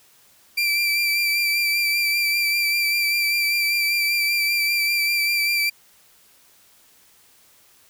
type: tone with vibrato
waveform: 30% pulse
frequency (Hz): 2349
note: D7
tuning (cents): 0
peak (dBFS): -16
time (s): 0.57-5.7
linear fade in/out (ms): 10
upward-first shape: sine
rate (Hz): 5.1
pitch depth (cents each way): 26
effects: white hiss -55 dBFS RMS until 7.89 s